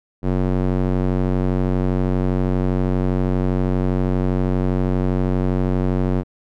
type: tone with band-pass filter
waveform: square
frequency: 46.25 Hz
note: F#1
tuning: in tune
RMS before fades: -19 dBFS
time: 0.22-6.24 s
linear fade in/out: 50 ms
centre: 270 Hz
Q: 0.71
effects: none